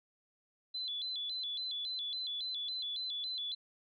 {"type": "tone with vibrato", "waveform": "sine", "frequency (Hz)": 3729, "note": "A#7", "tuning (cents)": 0, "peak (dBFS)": -36, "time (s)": [0.74, 3.55], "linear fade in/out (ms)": 10, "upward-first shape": "square", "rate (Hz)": 3.6, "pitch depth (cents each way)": 140, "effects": []}